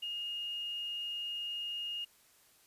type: tone with quantisation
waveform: sine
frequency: 2848 Hz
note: F7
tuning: 33 cents sharp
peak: -36 dBFS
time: 0.02-2.05 s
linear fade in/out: 10 ms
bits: 10
effects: white hiss -65 dBFS RMS until 2.66 s + resampled to 32000 Hz